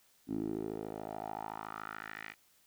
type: tone with band-pass filter sweep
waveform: 10% pulse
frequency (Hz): 53.7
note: A1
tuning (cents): -41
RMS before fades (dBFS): -41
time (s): 0.27-2.35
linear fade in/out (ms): 50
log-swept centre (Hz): 270 to 2200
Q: 3.7
effects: white hiss -68 dBFS RMS until 2.66 s